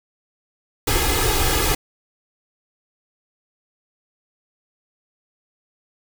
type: noise with comb filter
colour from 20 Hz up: pink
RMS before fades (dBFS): -19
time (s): 0.87-1.75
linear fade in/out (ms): 5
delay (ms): 2.4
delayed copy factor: +0.95
effects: none